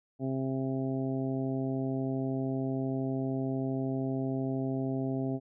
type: harmonic tone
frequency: 132.9 Hz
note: C3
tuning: 27 cents sharp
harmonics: 1 / 2 / 3 / 4 / 5 / 6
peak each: -34 / -32 / -38 / -46 / -40 / -50 dBFS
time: 0.19-5.4 s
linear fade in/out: 50 ms
effects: none